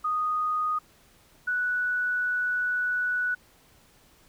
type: tone pair in turn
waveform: sine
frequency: 1240 / 1477.6 Hz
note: D#6 / F#6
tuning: -6 / -3 cents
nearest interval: minor third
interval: 303 cents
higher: second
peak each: -24 dBFS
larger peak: neither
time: 0.04-0.79 / 1.47-3.35 s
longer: second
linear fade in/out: 10 ms
effects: pink hiss -59 dBFS RMS until 4.28 s